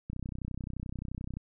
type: click train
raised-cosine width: 5 ms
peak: -25 dBFS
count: 41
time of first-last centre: 0.1-1.37 s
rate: 31.5 Hz
effects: none